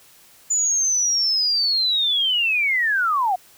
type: linear sweep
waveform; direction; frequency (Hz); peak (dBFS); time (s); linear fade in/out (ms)
sine; down; 7040 to 700; -17; 0.5-3.36; 10
effects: white hiss -51 dBFS RMS until 3.57 s